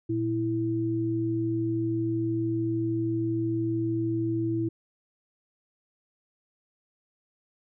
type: tone pair together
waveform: sine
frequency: 116.54 / 329.6 Hz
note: A#2 / E4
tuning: 0 / 0 cents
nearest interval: octave + tritone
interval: 1800 cents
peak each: -30 / -26 dBFS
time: 0.09-4.69 s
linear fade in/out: 10 ms
effects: none